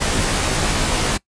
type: noise with comb filter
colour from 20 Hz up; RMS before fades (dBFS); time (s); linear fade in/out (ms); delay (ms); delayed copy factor
pink; -19; 0-1.18; 20; 17; -0.95
effects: noise-tail reverb RT60 0.1 s tail -22 dB re dry + resampled to 22050 Hz